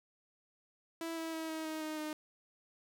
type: tone with pitch steps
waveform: sawtooth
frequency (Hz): 329.6 / 325.6 / 321.7 / 317.8 / 314 / 310.2 / 306.5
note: E4 / E4 / E4 / D#4 / D#4 / D#4 / D#4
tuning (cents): 0 / -21 / -42 / +37 / +16 / -5 / -26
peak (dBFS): -34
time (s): 1.01-2.13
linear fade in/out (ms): 2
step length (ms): 160
effects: none